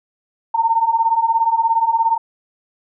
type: beating tone pair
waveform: sine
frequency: 898 / 915 Hz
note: A5 / A#5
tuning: +35 / -32 cents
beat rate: 17 Hz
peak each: -18 / -15 dBFS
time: 0.54-2.18 s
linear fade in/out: 10 ms
effects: none